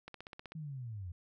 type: click train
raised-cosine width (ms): 0.3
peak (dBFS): -30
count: 8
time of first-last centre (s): 0.08-0.52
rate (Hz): 15.9
type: linear sweep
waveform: sine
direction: down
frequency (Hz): 162.6 to 82.6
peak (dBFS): -40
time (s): 0.55-1.12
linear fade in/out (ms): 5
effects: none